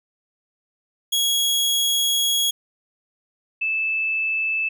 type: tone pair in turn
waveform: sawtooth / sine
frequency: 3322 / 2627 Hz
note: G#7 / E7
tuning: 0 / -7 cents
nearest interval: major third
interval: 407 cents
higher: first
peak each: -15 / -20 dBFS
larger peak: first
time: 1.12-2.51 / 3.61-4.69 s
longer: first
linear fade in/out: 10 ms
effects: none